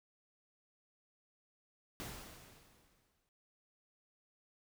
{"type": "noise with exponential decay", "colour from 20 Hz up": "pink", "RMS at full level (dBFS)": -44, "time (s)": [2, 3.29], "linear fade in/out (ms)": 0, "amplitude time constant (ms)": 280, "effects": []}